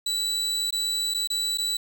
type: tone with dropouts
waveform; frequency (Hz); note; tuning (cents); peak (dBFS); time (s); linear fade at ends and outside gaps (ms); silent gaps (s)
35% pulse; 3951; B7; 0; -22; 0.06-1.77; 5; 0.707-0.725 / 1.139-1.145 / 1.274-1.301 / 1.575-1.583
effects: none